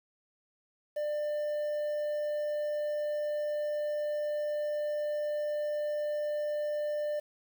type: tone with quantisation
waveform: triangle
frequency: 596 Hz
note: D5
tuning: 25 cents sharp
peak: -28 dBFS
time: 0.96-7.2 s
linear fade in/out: 10 ms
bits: 9
effects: none